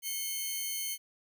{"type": "tone pair together", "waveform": "5% pulse", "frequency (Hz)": [2180, 3078], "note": ["C#7", "G7"], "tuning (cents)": [-29, -32], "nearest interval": "tritone", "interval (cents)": 597, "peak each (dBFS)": -27, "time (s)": [0.02, 0.98], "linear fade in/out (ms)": 50, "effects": []}